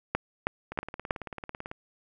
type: two click trains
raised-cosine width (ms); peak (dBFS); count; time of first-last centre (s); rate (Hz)
0.5; -22 / -10; 19 / 4; 0.72-1.714 / 0.15-1.108; 18.1 / 3.13
effects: none